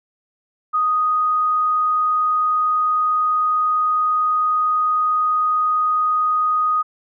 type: tone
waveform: sine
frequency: 1244.5 Hz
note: D#6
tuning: in tune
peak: -15 dBFS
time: 0.73-6.83 s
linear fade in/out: 20 ms
effects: none